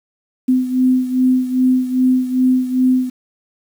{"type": "beating tone pair", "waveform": "sine", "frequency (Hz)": [255, 257.5], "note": ["C4", "C4"], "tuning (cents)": [-44, -28], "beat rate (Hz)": 2.5, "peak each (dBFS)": [-13, -18], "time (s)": [0.48, 3.1], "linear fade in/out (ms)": 10, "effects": ["7-bit"]}